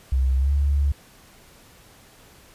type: tone with pitch glide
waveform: sine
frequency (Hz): 65.41 to 70.92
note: C2 to C#2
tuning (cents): 0 to +40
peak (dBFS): -17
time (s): 0.12-0.92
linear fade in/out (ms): 5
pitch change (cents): +140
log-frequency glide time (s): 0.37-0.52
effects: pink hiss -51 dBFS RMS until 2.54 s + resampled to 32000 Hz